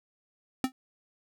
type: tone with exponential decay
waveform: square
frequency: 260.1 Hz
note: C4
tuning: 10 cents flat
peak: -21 dBFS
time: 0.64-0.72 s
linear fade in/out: 1 ms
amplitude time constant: 16 ms
effects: none